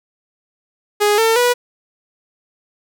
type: tone with pitch steps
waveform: sawtooth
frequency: 415.3 / 450.3 / 488.2 Hz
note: G#4 / A4 / B4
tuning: 0 / +40 / -20 cents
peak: -8 dBFS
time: 1-1.54 s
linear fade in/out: 20 ms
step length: 180 ms
effects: none